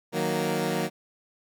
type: chord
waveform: 15% pulse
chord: D# minor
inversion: none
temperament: equal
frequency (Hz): 155.56 / 185 / 233.1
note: D#3 / F#3 / A#3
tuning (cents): 0 / 0 / 0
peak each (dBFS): -24 / -23 / -24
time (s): 0.12-0.9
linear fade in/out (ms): 50
effects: none